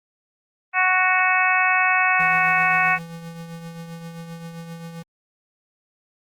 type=harmonic tone; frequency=370 Hz; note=F#4; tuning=in tune; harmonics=2 / 3 / 4 / 5 / 6 / 7; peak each=-23 / -23 / -23 / -23 / -23 / -23 dBFS; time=0.73-2.99 s; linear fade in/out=50 ms
type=tone with tremolo; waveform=square; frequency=166.7 Hz; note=E3; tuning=20 cents sharp; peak=-32 dBFS; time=2.19-5.03 s; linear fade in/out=10 ms; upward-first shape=triangle; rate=7.6 Hz; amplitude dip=50%
effects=Opus 24 kbps